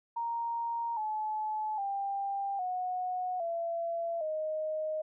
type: tone with pitch steps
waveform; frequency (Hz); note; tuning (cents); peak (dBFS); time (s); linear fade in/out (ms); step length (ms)
sine; 932.3 / 859.9 / 793.1 / 731.5 / 674.6 / 622.2; A#5 / A5 / G5 / F#5 / E5 / D#5; 0 / -40 / +20 / -20 / +40 / 0; -31; 0.16-5.02; 10; 810
effects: none